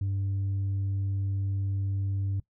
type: tone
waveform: sine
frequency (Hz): 98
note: G2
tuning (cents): 0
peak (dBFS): -24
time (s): 0.01-2.4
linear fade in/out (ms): 5
effects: noise-tail reverb RT60 0.1 s tail -21 dB re dry + tanh soft clip ceiling -25 dBFS